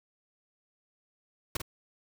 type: noise with echo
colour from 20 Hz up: pink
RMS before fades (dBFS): -30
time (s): 1.55-1.57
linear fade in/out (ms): 5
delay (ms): 48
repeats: 1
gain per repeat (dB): -7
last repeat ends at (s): 1.618
effects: none